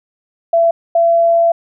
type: tone pair in turn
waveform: sine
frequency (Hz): 671 / 674.5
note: E5 / E5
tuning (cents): +31 / +40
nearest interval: unison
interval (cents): 9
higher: second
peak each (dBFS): -8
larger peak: neither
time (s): 0.53-0.71 / 0.95-1.52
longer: second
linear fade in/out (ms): 5
effects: none